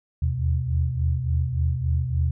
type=tone cluster; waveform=sine; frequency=77.9 / 81.4 / 126.4 Hz; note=D#2 / E2 / B2; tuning=+3 / -21 / +41 cents; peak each=-25 dBFS; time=0.22-2.31 s; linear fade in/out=5 ms; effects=none